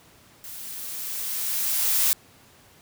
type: noise with level ramp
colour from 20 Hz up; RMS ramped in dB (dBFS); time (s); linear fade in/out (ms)
blue; -39 to -20; 0.44-2.13; 0
effects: pink hiss -54 dBFS RMS until 2.81 s + high-pass 60 Hz 12 dB/octave